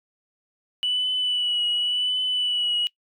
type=tone with vibrato; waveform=sine; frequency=2960 Hz; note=F#7; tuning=in tune; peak=-20 dBFS; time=0.83-2.87 s; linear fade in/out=0 ms; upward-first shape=triangle; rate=0.9 Hz; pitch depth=34 cents each way; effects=noise-tail reverb RT60 0.1 s tail -22 dB re dry + tanh soft clip ceiling -17 dBFS